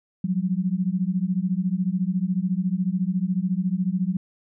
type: beating tone pair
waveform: sine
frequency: 177.4 / 191.4 Hz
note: F3 / G3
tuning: +27 / -41 cents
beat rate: 14 Hz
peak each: -24 / -24 dBFS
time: 0.24-4.17 s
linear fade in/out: 5 ms
effects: none